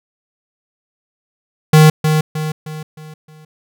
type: tone with echo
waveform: square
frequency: 155 Hz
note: D#3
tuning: 6 cents flat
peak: -5 dBFS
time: 1.73-1.9 s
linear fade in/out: 5 ms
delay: 310 ms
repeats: 5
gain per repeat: -7 dB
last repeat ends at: 3.45 s
effects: none